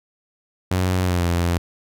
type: tone with pitch glide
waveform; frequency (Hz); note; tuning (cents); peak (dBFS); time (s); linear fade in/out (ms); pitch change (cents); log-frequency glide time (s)
sawtooth; 92 to 86.34; F#2 to F2; -9 to -19; -14; 0.71-1.58; 5; -110; 1.03-1.24
effects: none